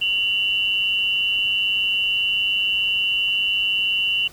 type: tone pair together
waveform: sine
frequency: 2761 / 2960 Hz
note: F7 / F#7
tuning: -20 / 0 cents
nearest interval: minor second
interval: 120 cents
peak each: -21 dBFS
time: 0.01-4.28 s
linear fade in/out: 10 ms
effects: pink hiss -46 dBFS RMS until 4.32 s